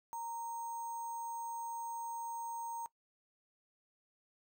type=tone with sample-and-hold; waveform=sine; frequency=929 Hz; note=A#5; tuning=6 cents flat; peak=-39 dBFS; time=0.13-2.86 s; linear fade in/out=0 ms; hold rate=7350 Hz; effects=noise-tail reverb RT60 0.1 s tail -19 dB re dry